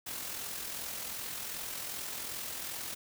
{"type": "noise with amplitude modulation", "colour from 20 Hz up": "white", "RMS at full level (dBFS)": -38, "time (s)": [0.06, 2.95], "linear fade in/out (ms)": 10, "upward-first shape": "sine", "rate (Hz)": 42.6, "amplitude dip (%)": 40, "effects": []}